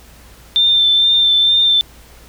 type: tone with vibrato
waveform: sine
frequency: 3571 Hz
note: A7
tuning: 25 cents sharp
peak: -9 dBFS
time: 0.56-1.81 s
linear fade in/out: 0 ms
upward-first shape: sine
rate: 2.2 Hz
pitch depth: 19 cents each way
effects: added 58 Hz sine -43 dBFS peak until 2.28 s + pink hiss -44 dBFS RMS until 2.28 s